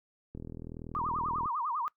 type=click train; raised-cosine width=3 ms; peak=-29 dBFS; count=46; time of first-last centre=0.35-1.458 s; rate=40.6 Hz
type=tone with vibrato; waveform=sine; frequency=1074 Hz; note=C6; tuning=45 cents sharp; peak=-30 dBFS; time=0.95-1.88 s; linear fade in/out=0 ms; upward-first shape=sine; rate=10 Hz; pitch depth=260 cents each way
effects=noise-tail reverb RT60 0.1 s tail -20 dB re dry